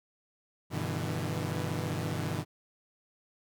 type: chord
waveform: sawtooth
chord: E minor seventh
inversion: first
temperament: equal with one note detuned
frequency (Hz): 98 / 123.47 / 150.09 / 164.81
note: G2 / B2 / D3 / E3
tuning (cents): 0 / 0 / +38 / 0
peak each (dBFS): -33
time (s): 0.7-2.45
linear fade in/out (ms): 50
effects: none